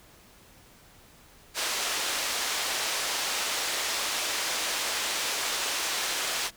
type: band-pass noise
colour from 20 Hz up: white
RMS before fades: -30 dBFS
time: 1.54-6.51 s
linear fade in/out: 50 ms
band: 420 to 6300 Hz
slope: 12 dB/octave
effects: pink hiss -55 dBFS RMS until 6.56 s